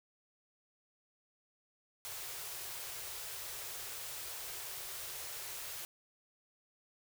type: band-stop noise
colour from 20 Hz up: white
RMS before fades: -44 dBFS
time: 2.05-5.85 s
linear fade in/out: 0 ms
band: 150 to 340 Hz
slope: 96 dB/octave
effects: none

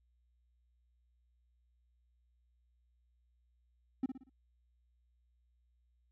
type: tone with echo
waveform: triangle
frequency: 261.6 Hz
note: C4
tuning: in tune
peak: -27 dBFS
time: 4.03-4.06 s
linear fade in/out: 5 ms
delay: 59 ms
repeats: 4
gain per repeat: -8 dB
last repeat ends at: 4.296 s
effects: tanh soft clip ceiling -24 dBFS + added 60 Hz sine -70 dBFS peak until 6.11 s

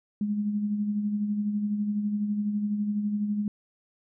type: tone with tremolo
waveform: sine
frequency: 207.7 Hz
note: G#3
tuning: in tune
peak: -23 dBFS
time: 0.21-3.48 s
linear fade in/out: 2 ms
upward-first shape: sine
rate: 12 Hz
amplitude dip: 45%
effects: none

